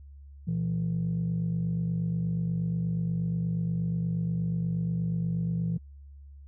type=tone pair together; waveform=sine; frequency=120.23 / 168.6 Hz; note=B2 / E3; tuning=-46 / +39 cents; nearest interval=tritone; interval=585 cents; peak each=-30 / -26 dBFS; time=0.47-5.78 s; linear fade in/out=10 ms; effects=tanh soft clip ceiling -22 dBFS + added 70 Hz sine -45 dBFS peak until 6.47 s